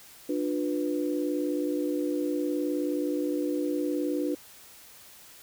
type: chord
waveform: sine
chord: B diminished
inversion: first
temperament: just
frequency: 296.3 / 355.6 / 493.9 Hz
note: D4 / F4 / B4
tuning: +15 / +31 / 0 cents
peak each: -28 / -32 / -33 dBFS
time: 0.29-4.35 s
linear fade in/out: 5 ms
effects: white hiss -51 dBFS RMS until 5.42 s